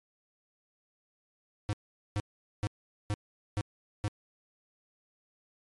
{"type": "tone bursts", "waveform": "square", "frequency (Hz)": 103.83, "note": "G#2", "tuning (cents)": 0, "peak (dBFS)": -29, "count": 6, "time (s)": [1.69, 4.08], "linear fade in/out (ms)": 0, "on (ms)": 40, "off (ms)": 430, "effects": ["MP3 48 kbps"]}